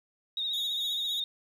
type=tone with vibrato; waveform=sine; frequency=3729 Hz; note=A#7; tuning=in tune; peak=-29 dBFS; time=0.37-1.24 s; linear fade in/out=2 ms; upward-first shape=triangle; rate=15 Hz; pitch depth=61 cents each way
type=tone with tremolo; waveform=40% pulse; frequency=3381 Hz; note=G#7; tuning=30 cents sharp; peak=-36 dBFS; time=0.53-1.2 s; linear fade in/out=5 ms; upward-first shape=square; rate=3.6 Hz; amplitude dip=45%
effects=10-bit